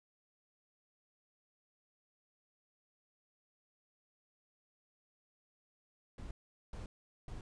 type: noise bursts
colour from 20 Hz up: brown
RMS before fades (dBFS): -45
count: 3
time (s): 6.18-7.41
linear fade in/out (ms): 2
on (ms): 130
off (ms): 420
effects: resampled to 22050 Hz